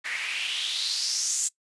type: noise with band-pass filter sweep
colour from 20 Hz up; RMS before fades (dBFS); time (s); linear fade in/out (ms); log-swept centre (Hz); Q
white; -29; 0.04-1.49; 20; 1900 to 7600; 4.4
effects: noise-tail reverb RT60 0.1 s tail -21 dB re dry + resampled to 24000 Hz